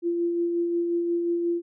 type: tone with tremolo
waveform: sine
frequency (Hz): 343.1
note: F4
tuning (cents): -31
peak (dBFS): -21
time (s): 0.02-1.62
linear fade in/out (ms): 50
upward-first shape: sine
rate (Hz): 5.6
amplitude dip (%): 30
effects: none